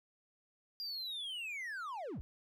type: linear sweep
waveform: triangle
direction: down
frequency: 4848 to 34.83 Hz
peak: -38 dBFS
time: 0.8-2.21 s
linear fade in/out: 0 ms
effects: none